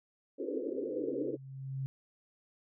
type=band-pass noise; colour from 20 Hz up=white; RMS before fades=-36 dBFS; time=0.38-1.37 s; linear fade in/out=20 ms; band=260 to 520 Hz; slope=96 dB/octave
type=tone with exponential growth; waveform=sine; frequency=134.3 Hz; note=C3; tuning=46 cents sharp; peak=-32 dBFS; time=0.61-1.86 s; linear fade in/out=0 ms; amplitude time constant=270 ms
effects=none